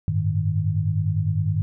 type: tone cluster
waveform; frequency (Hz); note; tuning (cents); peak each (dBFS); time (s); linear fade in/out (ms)
sine; 95.8 / 105.7 / 153.5; G2 / G#2 / D#3; -39 / +31 / -23; -24; 0.08-1.62; 0
effects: none